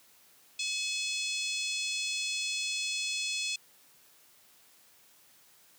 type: harmonic tone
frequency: 854 Hz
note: G#5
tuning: 48 cents sharp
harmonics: 3 / 4 / 5 / 6 / 7 / 8 / 9 / 10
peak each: -35 / -37 / -39 / -41 / -42 / -43 / -44 / -45 dBFS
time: 0.59-3.56 s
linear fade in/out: 5 ms
effects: white hiss -61 dBFS RMS until 5.78 s + high-pass 100 Hz 12 dB/octave